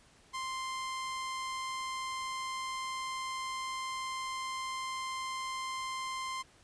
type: tone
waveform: sawtooth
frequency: 1046.5 Hz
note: C6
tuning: in tune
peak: -32 dBFS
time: 0.33-6.43 s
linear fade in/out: 20 ms
effects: pink hiss -62 dBFS RMS until 6.63 s + resampled to 22050 Hz